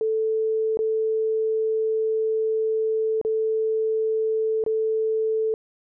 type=tone with dropouts; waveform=sine; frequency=440 Hz; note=A4; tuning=in tune; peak=-20 dBFS; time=0.01-5.54 s; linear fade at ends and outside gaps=1 ms; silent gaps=0.772-0.79 / 3.214-3.249 / 4.639-4.663 s; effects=none